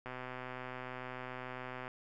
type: click train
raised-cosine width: 0.5 ms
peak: -28 dBFS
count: 232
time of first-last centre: 0.06-1.879 s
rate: 127 Hz
effects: none